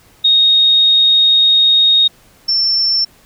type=tone pair in turn; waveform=sine; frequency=3729 / 5386 Hz; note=A#7 / E8; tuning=0 / +36 cents; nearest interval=tritone; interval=636 cents; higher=second; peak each=-7 / -11 dBFS; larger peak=first; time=0.24-2.08 / 2.48-3.05 s; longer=first; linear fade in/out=10 ms; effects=pink hiss -48 dBFS RMS until 3.25 s